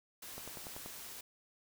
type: noise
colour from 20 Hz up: white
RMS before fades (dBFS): -48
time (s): 0.22-1.21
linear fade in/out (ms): 5
type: click train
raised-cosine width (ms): 1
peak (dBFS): -32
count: 6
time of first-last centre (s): 0.38-0.861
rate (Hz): 10.4
effects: none